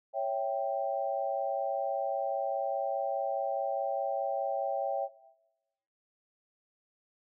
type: chord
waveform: sine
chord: C# diminished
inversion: none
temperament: equal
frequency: 554.4 / 659.3 / 784 Hz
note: C#5 / E5 / G5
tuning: 0 / 0 / 0 cents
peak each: -33 dBFS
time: 0.13-5.09 s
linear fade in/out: 50 ms
effects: noise-tail reverb RT60 0.9 s tail -17 dB re dry